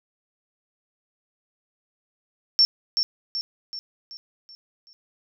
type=tone with echo; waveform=sine; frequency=5430 Hz; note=F8; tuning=50 cents flat; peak=-13 dBFS; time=2.59-2.65 s; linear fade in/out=0 ms; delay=380 ms; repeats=6; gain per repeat=-6 dB; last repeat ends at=4.93 s; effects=none